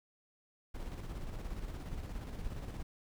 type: noise with tremolo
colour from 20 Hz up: brown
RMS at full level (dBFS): -40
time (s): 0.74-2.83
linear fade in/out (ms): 10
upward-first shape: square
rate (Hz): 17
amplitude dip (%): 40
effects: none